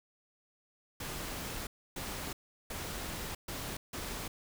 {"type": "noise bursts at uneven times", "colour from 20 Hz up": "pink", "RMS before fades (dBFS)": -40, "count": 5, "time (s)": [[1, 1.67], [1.96, 2.33], [2.7, 3.35], [3.48, 3.77], [3.93, 4.28]], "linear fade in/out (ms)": 5, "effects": []}